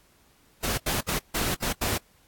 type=noise bursts at uneven times; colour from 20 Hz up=pink; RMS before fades=-27 dBFS; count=6; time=0.63-0.78 / 0.86-1.01 / 1.08-1.19 / 1.34-1.55 / 1.62-1.73 / 1.81-1.98 s; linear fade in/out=10 ms; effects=pink hiss -61 dBFS RMS until 2.27 s + AAC 64 kbps